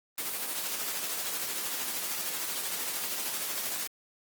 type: noise with tremolo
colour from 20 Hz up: white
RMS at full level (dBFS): -32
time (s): 0.18-3.87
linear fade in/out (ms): 0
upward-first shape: triangle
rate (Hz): 13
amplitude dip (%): 40
effects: high-pass 200 Hz 12 dB/octave + Opus 24 kbps